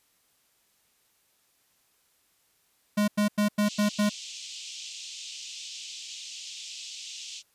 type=tone bursts; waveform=square; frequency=207.7 Hz; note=G#3; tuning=in tune; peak=-22 dBFS; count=6; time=2.97-4.095 s; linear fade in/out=10 ms; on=110 ms; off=93 ms
type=band-pass noise; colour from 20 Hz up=pink; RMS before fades=-41 dBFS; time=3.63-7.43 s; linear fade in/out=50 ms; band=2700 to 7600 Hz; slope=48 dB/octave
effects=white hiss -68 dBFS RMS until 7.54 s + resampled to 32000 Hz